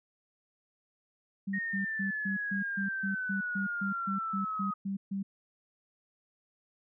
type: tone bursts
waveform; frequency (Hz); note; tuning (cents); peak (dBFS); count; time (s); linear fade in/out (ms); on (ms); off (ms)
sine; 196; G3; 0; -31; 15; 1.47-5.23; 10; 120; 140
type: exponential sweep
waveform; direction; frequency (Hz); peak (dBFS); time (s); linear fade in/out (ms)
sine; down; 1864.7 to 1251; -32; 1.53-4.74; 10
effects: none